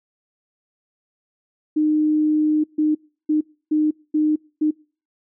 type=tone bursts at uneven times; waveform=sine; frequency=305.8 Hz; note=D#4; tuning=30 cents flat; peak=-15 dBFS; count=6; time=1.76-2.64 / 2.78-2.95 / 3.29-3.41 / 3.71-3.91 / 4.14-4.36 / 4.61-4.71 s; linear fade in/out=10 ms; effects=noise-tail reverb RT60 0.4 s tail -25 dB re dry